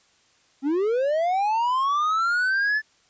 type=linear sweep; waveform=triangle; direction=up; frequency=260 to 1754 Hz; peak=-18 dBFS; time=0.62-2.82 s; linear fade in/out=50 ms; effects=white hiss -61 dBFS RMS until 3.09 s + resampled to 16000 Hz